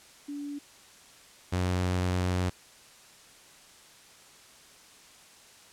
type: tone pair in turn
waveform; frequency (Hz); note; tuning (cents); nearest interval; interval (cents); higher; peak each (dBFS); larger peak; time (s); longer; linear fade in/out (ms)
sine / sawtooth; 287.5 / 90.84; D4 / F#2; -37 / -31; octave + minor sixth; 1994; first; -34 / -22; second; 0.28-0.59 / 1.52-2.5; second; 10
effects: white hiss -54 dBFS RMS until 5.72 s + low-pass 9000 Hz 12 dB/octave